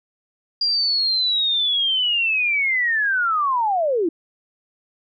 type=linear sweep; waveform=sine; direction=down; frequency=4822 to 308.3 Hz; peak=-17 dBFS; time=0.61-4.09 s; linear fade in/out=5 ms; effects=none